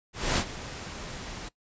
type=noise with ADSR envelope; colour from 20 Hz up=pink; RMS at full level=-24 dBFS; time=0.13-1.49 s; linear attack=240 ms; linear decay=74 ms; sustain=-15 dB; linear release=12 ms; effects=noise-tail reverb RT60 0.1 s tail -19 dB re dry + resampled to 16000 Hz